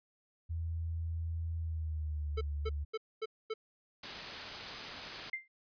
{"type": "tone with pitch glide", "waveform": "sine", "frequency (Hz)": [82.41, 73], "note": ["E2", "D2"], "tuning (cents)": [0, -10], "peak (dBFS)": -34, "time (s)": [0.49, 2.85], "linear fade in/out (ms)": 20, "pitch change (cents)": -210, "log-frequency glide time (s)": [1.58, 2.37]}
{"type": "tone bursts", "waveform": "square", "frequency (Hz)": 440, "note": "A4", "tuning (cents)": 0, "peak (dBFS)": -35, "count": 5, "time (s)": [2.37, 3.54], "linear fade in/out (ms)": 10, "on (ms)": 42, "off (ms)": 240}
{"type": "noise", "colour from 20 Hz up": "white", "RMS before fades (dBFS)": -41, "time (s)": [4.03, 5.3], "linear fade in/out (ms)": 5}
{"type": "tone with exponential decay", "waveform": "sine", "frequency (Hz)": 2093, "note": "C7", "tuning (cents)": 0, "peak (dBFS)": -31, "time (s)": [5.33, 5.48], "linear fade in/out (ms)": 5, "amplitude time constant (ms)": 31}
{"effects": ["resampled to 11025 Hz"]}